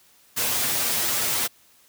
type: noise with comb filter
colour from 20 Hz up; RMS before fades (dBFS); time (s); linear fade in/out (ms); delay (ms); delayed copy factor
white; -24; 0.36-1.48; 20; 8.4; +0.9
effects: white hiss -57 dBFS RMS until 1.88 s + high-pass 60 Hz 12 dB/octave